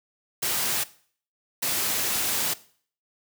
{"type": "noise bursts at uneven times", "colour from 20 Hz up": "white", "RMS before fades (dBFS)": -26, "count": 2, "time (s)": [[0.42, 0.84], [1.62, 2.54]], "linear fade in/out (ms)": 10, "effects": ["noise-tail reverb RT60 0.5 s tail -18 dB re dry", "high-pass 80 Hz 12 dB/octave"]}